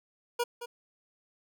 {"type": "tone with echo", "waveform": "25% pulse", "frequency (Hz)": 478.8, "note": "A#4", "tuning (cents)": 46, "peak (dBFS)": -23, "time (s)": [0.39, 0.44], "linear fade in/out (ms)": 10, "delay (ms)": 220, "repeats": 1, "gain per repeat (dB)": -11, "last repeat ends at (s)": 0.66, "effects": []}